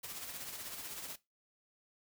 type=noise with tremolo; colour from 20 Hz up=white; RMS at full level=-43 dBFS; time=0.03-1.16 s; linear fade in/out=10 ms; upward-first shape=sine; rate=16 Hz; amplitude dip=45%; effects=noise-tail reverb RT60 0.2 s tail -18 dB re dry